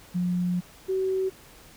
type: tone pair in turn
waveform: sine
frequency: 178.4 / 379.1 Hz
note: F3 / F#4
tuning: +37 / +42 cents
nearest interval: octave + minor second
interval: 1305 cents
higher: second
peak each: -23 dBFS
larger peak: neither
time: 0.14-0.61 / 0.88-1.3 s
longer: first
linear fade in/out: 20 ms
effects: pink hiss -51 dBFS RMS until 1.76 s